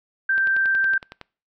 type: tone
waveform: sine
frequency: 1568 Hz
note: G6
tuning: in tune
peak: -17 dBFS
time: 0.29-0.98 s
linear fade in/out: 5 ms
type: click train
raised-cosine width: 0.3 ms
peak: -20 dBFS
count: 10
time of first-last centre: 0.38-1.213 s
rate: 10.8 Hz
effects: noise-tail reverb RT60 0.4 s tail -25 dB re dry